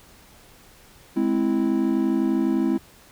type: chord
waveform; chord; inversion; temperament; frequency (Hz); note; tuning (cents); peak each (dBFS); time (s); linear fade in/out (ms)
triangle; Ab augmented; none; equal with one note detuned; 209.7 / 261.6 / 329.6; Ab3 / C4 / E4; +17 / 0 / 0; -23 / -21 / -21; 1.16-2.78; 10
effects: pink hiss -51 dBFS RMS until 3.11 s